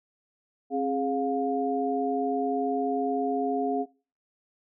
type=tone cluster; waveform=sine; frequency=267.7 / 415.8 / 710 Hz; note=C4 / G#4 / F5; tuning=+40 / +2 / +28 cents; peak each=-29 dBFS; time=0.7-3.86 s; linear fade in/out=50 ms; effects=noise-tail reverb RT60 0.4 s tail -24 dB re dry